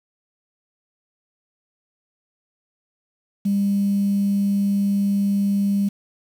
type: tone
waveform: sine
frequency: 200 Hz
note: G3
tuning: 35 cents sharp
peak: -16 dBFS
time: 3.45-5.89 s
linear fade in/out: 10 ms
effects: tanh soft clip ceiling -12 dBFS + 7-bit